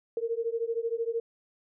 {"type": "beating tone pair", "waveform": "sine", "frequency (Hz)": [454.6, 467.6], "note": ["A#4", "A#4"], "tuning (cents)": [-43, 5], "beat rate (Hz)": 13, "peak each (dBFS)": -31, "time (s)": [0.17, 1.2], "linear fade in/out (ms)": 2, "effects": []}